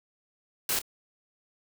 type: noise with echo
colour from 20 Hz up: white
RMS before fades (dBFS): -28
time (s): 0.69-0.79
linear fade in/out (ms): 2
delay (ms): 27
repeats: 1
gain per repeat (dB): -13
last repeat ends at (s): 0.817
effects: none